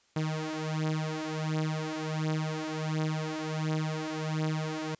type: beating tone pair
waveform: sawtooth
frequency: 155.56 / 156.96 Hz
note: D#3 / D#3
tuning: 0 / +15 cents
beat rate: 1.4 Hz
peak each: -29 dBFS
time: 0.16-4.95 s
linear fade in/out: 5 ms
effects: white hiss -67 dBFS RMS until 4.99 s + resampled to 16000 Hz